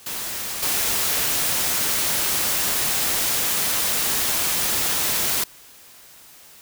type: noise with level steps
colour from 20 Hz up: white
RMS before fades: -29 / -22 dBFS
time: 0.06-5.44 s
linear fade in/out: 5 ms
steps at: 0.62 s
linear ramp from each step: 10 ms
effects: white hiss -47 dBFS RMS until 6.61 s